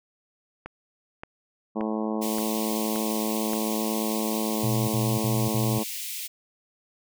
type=click train; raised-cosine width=0.5 ms; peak=-21 dBFS; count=6; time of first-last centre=0.66-3.534 s; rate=1.74 Hz
type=harmonic tone; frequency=108.8 Hz; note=A2; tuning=19 cents flat; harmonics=2 / 3 / 4 / 5 / 6 / 7 / 8 / 9 / 10; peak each=-28 / -32 / -34 / -36 / -38 / -39 / -40 / -41 / -42 dBFS; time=1.75-5.84 s; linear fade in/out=20 ms
type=high-pass noise; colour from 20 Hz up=white; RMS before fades=-34 dBFS; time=2.21-6.28 s; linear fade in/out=20 ms; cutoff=2100 Hz; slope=48 dB/octave
type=tone bursts; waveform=sine; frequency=120.4 Hz; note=B2; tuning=44 cents flat; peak=-24 dBFS; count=4; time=4.63-5.789 s; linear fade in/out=10 ms; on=250 ms; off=53 ms
effects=none